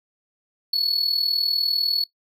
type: tone with amplitude modulation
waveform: triangle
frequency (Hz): 4402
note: C#8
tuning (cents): -13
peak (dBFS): -15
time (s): 0.73-2.04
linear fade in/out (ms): 5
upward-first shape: sine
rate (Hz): 40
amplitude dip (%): 75
effects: noise-tail reverb RT60 0.1 s tail -18 dB re dry